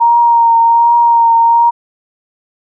sine tone with vibrato, 932.3 Hz, A#5, in tune, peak -5 dBFS, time 0-1.71 s, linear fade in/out 20 ms, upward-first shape triangle, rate 1.3 Hz, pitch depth 25 cents each way, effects none

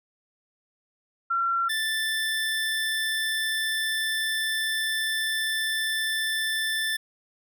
sine / 25% pulse tone pair in turn, 1364 / 1765.1 Hz, F6 / A6, -41 / +5 cents, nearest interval major third, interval 446 cents, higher second, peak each -22 / -21 dBFS, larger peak second, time 1.3-1.69 / 1.69-6.97 s, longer second, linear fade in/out 10 ms, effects none

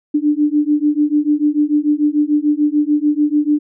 sine beating tone pair, 293.7 / 300.5 Hz, D4 / D4, 0 / +40 cents, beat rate 6.8 Hz, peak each -15 dBFS, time 0.14-3.59 s, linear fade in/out 10 ms, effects none

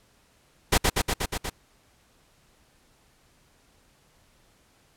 pink noise with echo, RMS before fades -19 dBFS, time 0.72-0.78 s, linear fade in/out 10 ms, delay 120 ms, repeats 6, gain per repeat -2 dB, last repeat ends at 1.5 s, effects pink hiss -62 dBFS RMS until 4.96 s + low-pass 12000 Hz 12 dB/octave

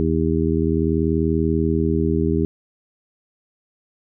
harmonic tone, 80.5 Hz, E2, 41 cents flat, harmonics 1 / 2 / 3 / 4 / 5, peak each -23 / -23 / -23 / -23 / -23 dBFS, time 0-2.45 s, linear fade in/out 0 ms, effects none

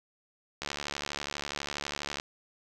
click train, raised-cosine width 0.2 ms, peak -16 dBFS, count 115, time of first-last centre 0.62-2.199 s, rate 72.2 Hz, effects none

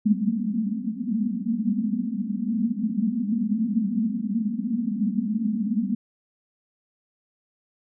white band-pass noise, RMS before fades -25 dBFS, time 0.05-5.95 s, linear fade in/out 5 ms, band 200 to 240 Hz, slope 96 dB/octave, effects none

